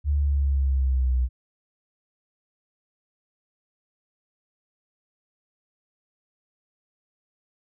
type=linear sweep; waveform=sine; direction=down; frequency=73.4 to 61.74 Hz; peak=-19 dBFS; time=0.04-1.29 s; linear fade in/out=50 ms; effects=none